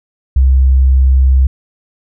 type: tone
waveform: sine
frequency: 65.7 Hz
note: C2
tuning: 8 cents sharp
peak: -5 dBFS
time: 0.36-1.47 s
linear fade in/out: 5 ms
effects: none